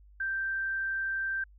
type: tone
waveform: sine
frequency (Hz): 1568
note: G6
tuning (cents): 0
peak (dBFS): -29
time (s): 0.2-1.44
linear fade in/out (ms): 5
effects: added 50 Hz sine -53 dBFS peak until 1.58 s

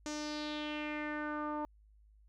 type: tone with low-pass filter sweep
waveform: sawtooth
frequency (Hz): 300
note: D4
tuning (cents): +37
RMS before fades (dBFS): -39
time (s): 0.06-1.65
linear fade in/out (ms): 0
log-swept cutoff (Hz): 6600 to 950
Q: 3.7
effects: added 52 Hz sine -60 dBFS peak until 2.28 s

